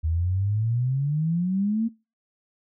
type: exponential sweep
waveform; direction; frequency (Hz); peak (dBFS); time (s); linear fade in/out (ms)
sine; up; 77.78 to 233.1; -21; 0.03-1.89; 20
effects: noise-tail reverb RT60 0.3 s tail -23 dB re dry